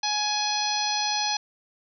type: harmonic tone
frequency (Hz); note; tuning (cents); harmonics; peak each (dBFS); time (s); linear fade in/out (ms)
838; G#5; +15; 1 / 2 / 3 / 4 / 5 / 6 / 7; -28 / -37 / -34 / -34 / -29 / -32 / -33; 0.03-1.37; 5
effects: none